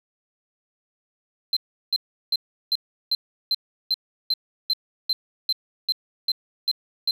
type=tone bursts; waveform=sine; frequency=4104 Hz; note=C8; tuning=34 cents flat; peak=-16 dBFS; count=15; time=1.53-7.11 s; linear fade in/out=2 ms; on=36 ms; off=360 ms; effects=tanh soft clip ceiling -17 dBFS + 9-bit